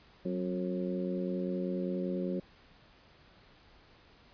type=harmonic tone with a mistuned harmonic; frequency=90.2 Hz; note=F#2; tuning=44 cents flat; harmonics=2 / 3 / 4 / 5 / 6; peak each=-34 / -40 / -37 / -44 / -40 dBFS; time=0.25-2.4 s; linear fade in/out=5 ms; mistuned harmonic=2; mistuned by=+47 cents; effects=pink hiss -60 dBFS RMS until 4.33 s + resampled to 11025 Hz